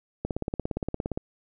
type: click train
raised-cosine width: 2 ms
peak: -15 dBFS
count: 17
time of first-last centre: 0.25-1.175 s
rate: 17.3 Hz
effects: none